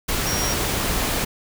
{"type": "tone in noise", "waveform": "sine", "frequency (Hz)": 5630, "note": "F8", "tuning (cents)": 13, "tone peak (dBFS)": -26, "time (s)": [0.26, 0.54], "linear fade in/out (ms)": 10, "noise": "pink", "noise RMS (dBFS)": -23, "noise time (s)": [0.08, 1.25], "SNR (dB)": -6, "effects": []}